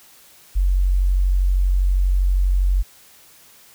sine tone, 46.25 Hz, F#1, in tune, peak -14 dBFS, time 0.55-2.83 s, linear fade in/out 20 ms, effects white hiss -49 dBFS RMS until 3.74 s

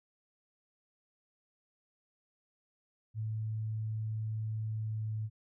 sine tone with pitch glide, 109.4 to 108.71 Hz, A2 to A2, -9 to -20 cents, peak -33 dBFS, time 3.14-5.3 s, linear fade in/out 50 ms, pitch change -11 cents, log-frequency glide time 4.71-5.17 s, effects none

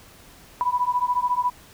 sine beating tone pair, 980 / 994 Hz, B5 / B5, -14 / +11 cents, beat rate 14 Hz, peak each -23 dBFS, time 0.61-1.5 s, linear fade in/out 0 ms, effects pink hiss -49 dBFS RMS until 1.73 s

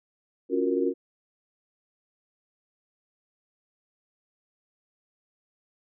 sine chord, Gb major seventh, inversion second, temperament equal, 277.2 / 349.2 / 370 / 466.2 Hz, Db4 / F4 / Gb4 / Bb4, 0 / 0 / 0 / 0 cents, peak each -28 dBFS, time 0.49-0.94 s, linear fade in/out 50 ms, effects none

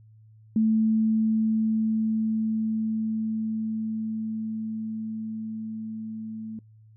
sine tone with level ramp, 220 Hz, A3, in tune, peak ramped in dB -18 to -33 dBFS, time 0.56-6.59 s, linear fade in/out 2 ms, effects noise-tail reverb RT60 0.1 s tail -21 dB re dry + added 109 Hz sine -50 dBFS peak until 6.96 s

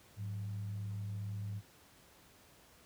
sine tone with frequency modulation, 103.83 Hz, G#2, in tune, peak -37 dBFS, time 0.16-1.62 s, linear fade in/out 50 ms, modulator 77.6 Hz, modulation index 0.39, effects pink hiss -62 dBFS RMS until 2.85 s + high-pass 60 Hz 12 dB/octave

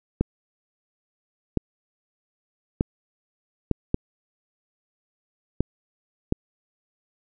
clicks, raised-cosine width 3 ms, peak -7 dBFS, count 7, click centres 0.21 / 1.573 / 2.809 / 3.713 / 3.944 / 5.606 / 6.324 s, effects none

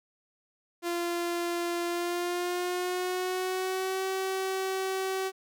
sawtooth tone with pitch glide, 345.2 to 380.8 Hz, F4 to F#4, -20 to +50 cents, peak -25 dBFS, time 0.82-5.32 s, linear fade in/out 50 ms, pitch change +170 cents, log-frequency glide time 1.86-4.04 s, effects none

